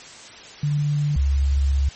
sine tone pair in turn, 146.6 / 69.19 Hz, D3 / C#2, -3 / -3 cents, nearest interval octave + minor second, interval 1300 cents, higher first, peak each -18 / -16 dBFS, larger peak second, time 0.63-1.16 / 1.16-1.89 s, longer second, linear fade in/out 5 ms, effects white hiss -41 dBFS RMS until 1.95 s + MP3 32 kbps

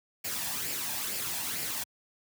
white noise with flanger, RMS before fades -34 dBFS, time 0.24-1.84 s, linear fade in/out 10 ms, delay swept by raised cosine 0.4 to 1.2 ms, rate 2.2 Hz, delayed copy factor +0.5, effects high-pass 80 Hz 12 dB/octave

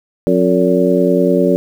harmonic tone with a mistuned harmonic, 89.9 Hz, F#2, 49 cents flat, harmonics 2 / 3 / 4 / 5 / 6, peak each -16 / -16 / -16 / -16 / -16 dBFS, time 0.27-1.56 s, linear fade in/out 0 ms, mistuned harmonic 6, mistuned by +95 cents, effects 7-bit

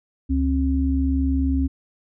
sine tone pair together, 70.8 / 267.6 Hz, C#2 / C4, +37 / +39 cents, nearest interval octave + major seventh, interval 2302 cents, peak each -20 / -21 dBFS, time 0.29-1.68 s, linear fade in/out 20 ms, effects none

